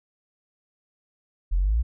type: exponential sweep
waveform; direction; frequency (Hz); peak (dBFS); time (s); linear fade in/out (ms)
sine; up; 40.42 to 62.5; -18; 1.51-1.83; 20
effects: tanh soft clip ceiling -14 dBFS